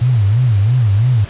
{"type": "tone with vibrato", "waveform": "sine", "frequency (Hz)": 112.1, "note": "A2", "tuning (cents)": 33, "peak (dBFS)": -9, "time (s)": [0.01, 1.25], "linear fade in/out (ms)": 10, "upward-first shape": "sine", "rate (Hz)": 3, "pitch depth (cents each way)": 230, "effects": ["pink hiss -34 dBFS RMS until 1.29 s", "resampled to 8000 Hz"]}